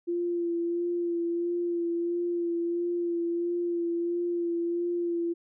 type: tone with vibrato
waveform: sine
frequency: 343.9 Hz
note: F4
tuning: 27 cents flat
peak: -26 dBFS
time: 0.07-5.34 s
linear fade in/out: 20 ms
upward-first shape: sine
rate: 1.5 Hz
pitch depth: 21 cents each way
effects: none